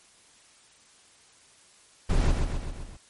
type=noise with echo; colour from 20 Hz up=brown; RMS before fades=-22 dBFS; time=2.09-2.32 s; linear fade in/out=10 ms; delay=130 ms; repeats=5; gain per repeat=-4 dB; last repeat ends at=2.97 s; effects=white hiss -57 dBFS RMS until 3.09 s + MP3 48 kbps